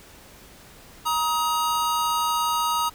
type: tone pair together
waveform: square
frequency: 946 / 1262.8 Hz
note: A#5 / D#6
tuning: +25 / +25 cents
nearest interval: perfect fourth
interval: 500 cents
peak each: -25 dBFS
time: 1.05-2.9 s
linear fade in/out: 20 ms
effects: pink hiss -48 dBFS RMS until 2.94 s